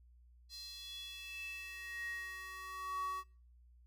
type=tone with high-pass filter sweep; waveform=square; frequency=376.6 Hz; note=F#4; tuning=31 cents sharp; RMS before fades=-45 dBFS; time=0.49-3.24 s; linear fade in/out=50 ms; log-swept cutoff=4400 to 1000 Hz; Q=7.2; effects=noise-tail reverb RT60 0.4 s tail -20 dB re dry + added 60 Hz sine -60 dBFS peak until 3.86 s